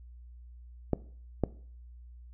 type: clicks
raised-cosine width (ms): 2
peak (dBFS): -12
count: 2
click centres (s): 0.933 / 1.437
effects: noise-tail reverb RT60 0.5 s tail -19 dB re dry + added 60 Hz sine -47 dBFS peak until 2.33 s